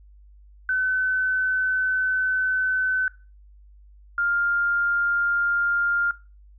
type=tone pair in turn; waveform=sine; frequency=1516 / 1402.4 Hz; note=F#6 / F6; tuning=+42 / +7 cents; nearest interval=minor second; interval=135 cents; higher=first; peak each=-20 dBFS; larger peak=neither; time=0.69-3.08 / 4.18-6.11 s; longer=first; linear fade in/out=2 ms; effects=noise-tail reverb RT60 0.3 s tail -19 dB re dry + added 50 Hz sine -47 dBFS peak until 6.58 s